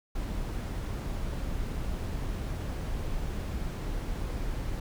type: noise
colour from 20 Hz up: brown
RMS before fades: -33 dBFS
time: 0.15-4.8 s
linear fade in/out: 5 ms
effects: none